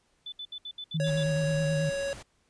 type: tone bursts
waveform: sine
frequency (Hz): 3500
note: A7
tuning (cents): -10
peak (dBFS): -36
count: 8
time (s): 0.26-1.232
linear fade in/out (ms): 5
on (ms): 62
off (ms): 68
type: tone with vibrato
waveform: sine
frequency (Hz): 155.56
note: D#3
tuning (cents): 0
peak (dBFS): -26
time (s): 0.94-1.9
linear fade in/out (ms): 10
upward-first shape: sine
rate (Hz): 9.3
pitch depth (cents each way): 53
type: tone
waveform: square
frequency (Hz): 556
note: C#5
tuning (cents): +5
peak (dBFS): -30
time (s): 1-2.13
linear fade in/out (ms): 0
type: noise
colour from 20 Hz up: pink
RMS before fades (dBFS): -45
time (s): 1.06-2.23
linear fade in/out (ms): 10
effects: pink hiss -70 dBFS RMS until 2.49 s + resampled to 22050 Hz